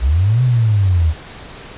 sine linear two-way sweep, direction up then down, 56 to 128.4 to 74.6 Hz, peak -10 dBFS, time 0-1.14 s, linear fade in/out 50 ms, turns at 0.43 s, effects pink hiss -35 dBFS RMS until 1.77 s + resampled to 8000 Hz

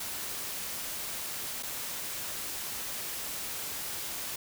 white noise with dropouts, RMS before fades -37 dBFS, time 0-4.36 s, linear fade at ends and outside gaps 5 ms, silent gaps 1.627-1.631 s, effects none

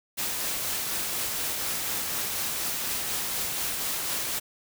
white noise with tremolo, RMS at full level -29 dBFS, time 0.17-4.4 s, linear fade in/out 20 ms, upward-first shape triangle, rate 4.1 Hz, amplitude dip 25%, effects none

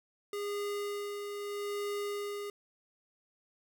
square tone with tremolo, 408.6 Hz, G#4, 28 cents flat, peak -34 dBFS, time 0.33-2.5 s, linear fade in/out 2 ms, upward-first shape sine, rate 0.79 Hz, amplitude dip 40%, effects none

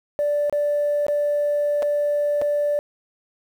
sine tone with dropouts, 585 Hz, D5, 7 cents flat, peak -17 dBFS, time 0.19-2.79 s, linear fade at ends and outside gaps 0 ms, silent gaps 0.497-0.526 / 1.066-1.083 / 1.823-1.828 / 2.415-2.42 s, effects tanh soft clip ceiling -15 dBFS + 8-bit

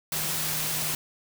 sine tone in noise, 155.9 Hz, D#3, 4 cents sharp, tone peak -39 dBFS, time 0.12-0.95 s, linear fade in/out 2 ms, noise white, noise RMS -29 dBFS, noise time 0.12-0.95 s, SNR -13 dB, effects none

